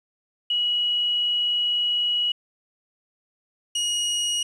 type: tone pair in turn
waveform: sine / sawtooth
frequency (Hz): 2916 / 2889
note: F#7 / F#7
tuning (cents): -26 / -42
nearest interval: unison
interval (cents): 16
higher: first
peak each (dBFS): -20 / -19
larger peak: second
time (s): 0.5-2.32 / 3.75-4.43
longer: first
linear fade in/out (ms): 5
effects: resampled to 24000 Hz + 9-bit